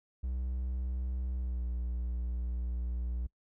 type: tone with pitch glide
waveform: triangle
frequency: 63 to 60.33 Hz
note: B1 to B1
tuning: +35 to -40 cents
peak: -30 dBFS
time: 0.23-3.27 s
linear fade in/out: 10 ms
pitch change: -75 cents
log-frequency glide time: 1.36-1.66 s
effects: noise-tail reverb RT60 0.1 s tail -26 dB re dry